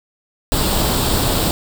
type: noise with comb filter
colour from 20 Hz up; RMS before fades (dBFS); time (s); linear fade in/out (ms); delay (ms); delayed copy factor
pink; -17; 0.52-1.51; 0; 0.24; +0.55
effects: none